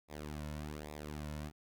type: tone with flanger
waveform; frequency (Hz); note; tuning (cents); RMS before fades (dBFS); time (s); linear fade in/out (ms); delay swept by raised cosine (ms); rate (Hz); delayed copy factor
sawtooth; 75.1; D2; +39; -44; 0.08-1.52; 50; 0.66 to 2.56; 1.2; -0.75
effects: none